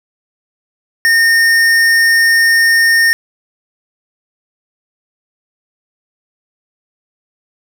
sine tone with tanh clipping, 1830 Hz, A#6, 32 cents flat, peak -9 dBFS, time 1.05-3.13 s, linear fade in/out 0 ms, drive 17 dB, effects none

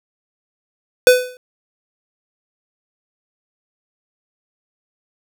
square tone with exponential decay, 501 Hz, B4, 25 cents sharp, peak -3 dBFS, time 1.07-1.37 s, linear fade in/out 1 ms, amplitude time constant 65 ms, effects none

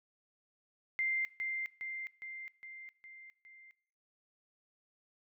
sine tone with echo, 2093 Hz, C7, in tune, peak -30 dBFS, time 0.99-1.25 s, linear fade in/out 0 ms, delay 410 ms, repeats 6, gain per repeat -4 dB, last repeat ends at 3.71 s, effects noise-tail reverb RT60 0.6 s tail -22 dB re dry

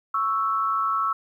sine tone pair together, 1108.7 / 1321.1 Hz, C#6 / E6, 0 / +3 cents, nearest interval minor third, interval 303 cents, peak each -25 / -23 dBFS, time 0.14-1.13 s, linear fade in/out 5 ms, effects 10-bit

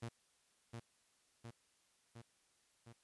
sawtooth tone with echo, 116.54 Hz, A#2, in tune, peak -39 dBFS, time 0.02-0.09 s, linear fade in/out 10 ms, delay 710 ms, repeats 4, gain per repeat -3 dB, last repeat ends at 2.93 s, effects white hiss -75 dBFS RMS until 3.03 s + resampled to 24000 Hz

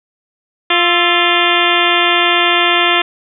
harmonic tone with a mistuned harmonic, 349.2 Hz, F4, in tune, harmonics 1 / 2 / 3 / 4 / 5 / 6 / 7 / 8 / 9 / 10, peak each -19 / -19 / -19 / -19 / -19 / -19 / -19 / -19 / -19 / -19 dBFS, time 0.7-3.02 s, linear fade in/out 5 ms, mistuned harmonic 4, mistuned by -77 cents, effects none

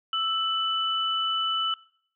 sine tone pair together, 1318.5 / 2990 Hz, E6 / F#7, 0 / +17 cents, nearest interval octave + major second, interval 1417 cents, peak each -28 / -26 dBFS, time 0.13-1.74 s, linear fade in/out 2 ms, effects noise-tail reverb RT60 0.6 s tail -22 dB re dry

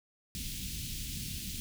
pink band-stop noise, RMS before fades -39 dBFS, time 0.35-1.6 s, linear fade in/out 0 ms, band 230 to 2800 Hz, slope 24 dB/octave, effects none

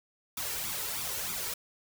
white noise with flanger, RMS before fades -35 dBFS, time 0.37-1.54 s, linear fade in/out 5 ms, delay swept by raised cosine 0.83 to 2.23 ms, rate 3.2 Hz, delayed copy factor +0.65, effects none

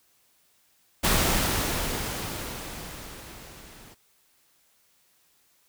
pink noise with level ramp, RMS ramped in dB -21 to -50 dBFS, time 1.03-3.95 s, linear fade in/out 20 ms, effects white hiss -65 dBFS RMS until 5.68 s

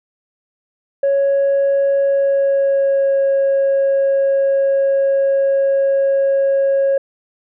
sine tone with pitch glide, 554.4 to 548 Hz, C#5 to C#5, 0 to -20 cents, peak -10 dBFS, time 1.03-6.98 s, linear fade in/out 5 ms, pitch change -20 cents, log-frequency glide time 2.02-3.2 s, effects tanh soft clip ceiling -10 dBFS

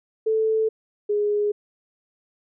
sine tone pair in turn, 440 / 414.9 Hz, A4 / G#4, 0 / -2 cents, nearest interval minor second, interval 102 cents, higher first, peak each -18 / -19 dBFS, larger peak first, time 0.26-0.69 / 1.09-1.52 s, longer neither, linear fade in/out 10 ms, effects none

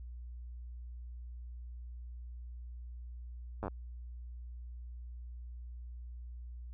slowing click train, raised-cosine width 1 ms, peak -24 dBFS, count 6, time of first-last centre 3.63-3.681 s, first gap 9 ms, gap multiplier 1.06, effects added 60 Hz sine -43 dBFS peak until 6.73 s

